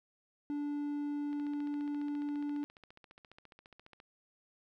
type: tone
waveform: triangle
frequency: 291 Hz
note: D4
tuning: 16 cents flat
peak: -32 dBFS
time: 0.5-2.64 s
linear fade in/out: 0 ms
type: click train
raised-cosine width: 0.3 ms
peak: -39 dBFS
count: 40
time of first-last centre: 1.33-4.001 s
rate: 14.6 Hz
effects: none